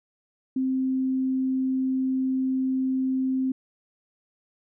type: tone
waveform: sine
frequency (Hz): 261.6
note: C4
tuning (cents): 0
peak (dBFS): -22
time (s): 0.56-3.52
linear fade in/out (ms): 5
effects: none